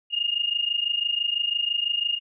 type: tone pair together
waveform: sine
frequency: 2824 / 2850 Hz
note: F7 / F7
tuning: +19 / +34 cents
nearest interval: unison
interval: 15 cents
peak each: -26 / -25 dBFS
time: 0.1-2.2 s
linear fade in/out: 50 ms
effects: none